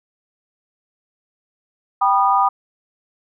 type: chord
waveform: sine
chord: G augmented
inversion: none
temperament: just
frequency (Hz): 784 / 980 / 1225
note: G5 / B5 / D#6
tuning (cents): 0 / -14 / -27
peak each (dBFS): -17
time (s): 2.01-2.49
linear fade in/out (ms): 10
effects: none